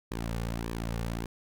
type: tone with flanger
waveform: sawtooth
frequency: 57.1 Hz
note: A#1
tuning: 35 cents flat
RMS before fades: -34 dBFS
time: 0.11-1.26 s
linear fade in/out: 5 ms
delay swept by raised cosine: 1.4 to 3.1 ms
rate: 1.7 Hz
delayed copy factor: -0.7
effects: none